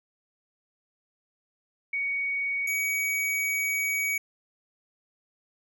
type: tone pair in turn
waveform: sine / square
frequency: 2239 / 2260 Hz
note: C#7 / C#7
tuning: +17 / +33 cents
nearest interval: unison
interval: 16 cents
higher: second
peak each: -26 dBFS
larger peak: neither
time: 1.93-2.67 / 2.67-4.18 s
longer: second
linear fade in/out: 5 ms
effects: none